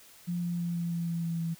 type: tone with pitch steps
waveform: sine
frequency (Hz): 174.61 / 173.3 / 172.01 / 170.72 / 169.44 / 168.18 / 166.92 / 165.67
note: F3 / F3 / F3 / F3 / E3 / E3 / E3 / E3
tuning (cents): 0 / -13 / -26 / -39 / +48 / +35 / +22 / +9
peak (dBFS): -29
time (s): 0.27-1.55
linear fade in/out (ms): 20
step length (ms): 160
effects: white hiss -55 dBFS RMS until 1.59 s